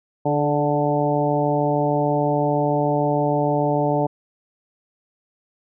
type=harmonic tone with a mistuned harmonic; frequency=146.83 Hz; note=D3; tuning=in tune; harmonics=1 / 2 / 3 / 4 / 5 / 6; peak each=-24 / -24 / -25 / -23 / -25 / -26 dBFS; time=0.25-4.07 s; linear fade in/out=10 ms; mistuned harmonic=3; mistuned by=-26 cents; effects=none

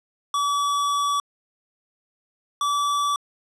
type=tone pair in turn; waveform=square; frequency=1145 / 1153.6 Hz; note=D6 / D6; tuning=-44 / -31 cents; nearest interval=unison; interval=13 cents; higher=second; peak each=-21 / -21 dBFS; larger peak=neither; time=0.34-1.2 / 2.61-3.16 s; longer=first; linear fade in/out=2 ms; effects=low-pass 9000 Hz 12 dB/octave

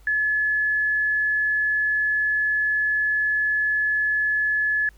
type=tone; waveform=sine; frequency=1712 Hz; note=A6; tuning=48 cents flat; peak=-19 dBFS; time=0.07-4.89 s; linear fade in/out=2 ms; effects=added 50 Hz sine -48 dBFS peak until 4.97 s + pink hiss -59 dBFS RMS until 4.97 s

